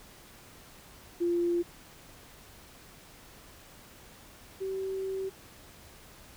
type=tone pair in turn; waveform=sine; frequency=346 / 383.3 Hz; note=F4 / G4; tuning=-16 / -39 cents; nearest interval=major second; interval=177 cents; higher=second; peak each=-25 / -31 dBFS; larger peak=first; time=1.2-1.63 / 4.6-5.3 s; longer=second; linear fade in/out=20 ms; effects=pink hiss -53 dBFS RMS until 6.36 s